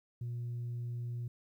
sine tone, 120 Hz, B2, 49 cents flat, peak -34 dBFS, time 0.21-1.28 s, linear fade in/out 5 ms, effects tanh soft clip ceiling -34 dBFS + 12-bit

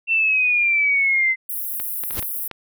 sine exponential sweep, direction down, 2704 to 2052 Hz, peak -15 dBFS, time 0.07-1.36 s, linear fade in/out 50 ms
pink high-pass noise, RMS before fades -27 dBFS, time 1.49-2.48 s, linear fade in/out 5 ms, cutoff 11000 Hz, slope 48 dB/octave
clicks, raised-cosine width 0.3 ms, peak -17 dBFS, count 5, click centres 1.8 / 2.037 / 2.108 / 2.227 / 2.513 s
pink noise with exponential growth, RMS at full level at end -25 dBFS, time 2.05-2.2 s, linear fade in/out 5 ms, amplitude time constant 31 ms
effects none

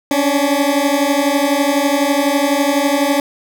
20% pulse beating tone pair, 277.2 / 289.2 Hz, C#4 / D4, 0 / -27 cents, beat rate 12 Hz, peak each -11 dBFS, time 0.11-3.2 s, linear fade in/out 2 ms, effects none

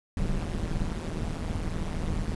brown noise with amplitude modulation, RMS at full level -26 dBFS, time 0.17-2.35 s, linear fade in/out 2 ms, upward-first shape sine, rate 162 Hz, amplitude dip 90%, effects resampled to 24000 Hz

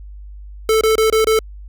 square tone bursts, 440 Hz, A4, in tune, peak -12 dBFS, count 5, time 0.69-1.39 s, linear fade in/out 2 ms, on 120 ms, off 25 ms, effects added 50 Hz sine -32 dBFS peak until 1.68 s

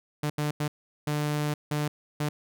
sawtooth tone bursts at uneven times, 148.8 Hz, D3, 23 cents sharp, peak -22 dBFS, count 6, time 0.23-0.3 / 0.38-0.51 / 0.6-0.68 / 1.07-1.54 / 1.71-1.88 / 2.2-2.29 s, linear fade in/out 5 ms, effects none

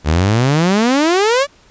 sawtooth exponential sweep, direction up, 71.3 to 587.3 Hz, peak -7 dBFS, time 0.04-1.47 s, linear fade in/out 50 ms, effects pink hiss -49 dBFS RMS until 1.7 s + resampled to 16000 Hz

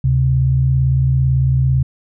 sine tone pair together, 72.91 / 130.81 Hz, D2 / C3, -12 / 0 cents, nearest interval minor seventh, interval 1012 cents, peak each -18 / -12 dBFS, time 0.04-1.83 s, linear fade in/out 5 ms, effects none

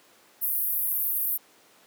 pink band-pass noise, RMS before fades -27 dBFS, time 0.41-1.38 s, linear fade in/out 20 ms, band 12000 to 16000 Hz, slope 48 dB/octave, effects pink hiss -57 dBFS RMS until 1.86 s + high-pass 300 Hz 12 dB/octave

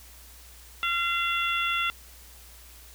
harmonic tone, 686 Hz, F5, 31 cents flat, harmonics 2 / 3 / 4 / 5, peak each -28 / -32 / -29 / -32 dBFS, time 0.83-1.9 s, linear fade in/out 0 ms, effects added 60 Hz sine -50 dBFS peak until 2.94 s + white hiss -51 dBFS RMS until 2.94 s

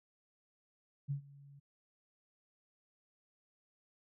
sine tone with ADSR envelope, 140.8 Hz, C#3, 27 cents sharp, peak -32 dBFS, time 1.08-1.6 s, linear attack 29 ms, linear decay 100 ms, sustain -22 dB, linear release 14 ms, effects none

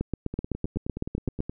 two click trains, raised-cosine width 3 ms, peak -14 / -20 dBFS, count 12 / 12, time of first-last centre 0.01-1.404 / 0.34-1.495 s, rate 7.89 / 9.52 Hz, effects none

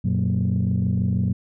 sine tone cluster, 93.5 / 120.2 / 185.4 / 231.4 Hz, F#2 / B2 / F#3 / A#3, +19 / -46 / +4 / -13 cents, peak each -23 / -22 / -22 / -29 dBFS, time 0.04-1.33 s, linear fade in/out 10 ms, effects tanh soft clip ceiling -13 dBFS

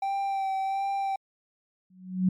triangle tone with vibrato, 780 Hz, G5, 9 cents flat, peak -24 dBFS, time 0.02-1.16 s, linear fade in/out 5 ms, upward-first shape sine, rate 1.4 Hz, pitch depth 22 cents each way
sine tone with exponential growth, 185 Hz, F#3, in tune, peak -17 dBFS, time 1.9-2.29 s, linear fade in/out 5 ms, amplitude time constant 84 ms
effects MP3 96 kbps

